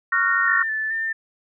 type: chord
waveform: sine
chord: Gb major seventh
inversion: second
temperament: just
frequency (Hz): 1110 / 1387.5 / 1480 / 1850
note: Db6 / F6 / Gb6 / Bb6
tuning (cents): +2 / -12 / 0 / -14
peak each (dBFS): -26 / -22 / -24 / -20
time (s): 0.12-0.63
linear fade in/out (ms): 5
type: tone with vibrato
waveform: sine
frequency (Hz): 1774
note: A6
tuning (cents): +14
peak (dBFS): -22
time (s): 0.47-1.13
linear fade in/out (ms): 10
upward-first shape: square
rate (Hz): 2.3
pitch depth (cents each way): 23
effects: none